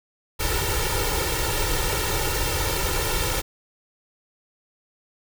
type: noise with comb filter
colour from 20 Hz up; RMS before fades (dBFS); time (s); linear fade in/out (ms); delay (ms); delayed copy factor
pink; -24; 0.39-3.42; 20; 2.2; +1
effects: none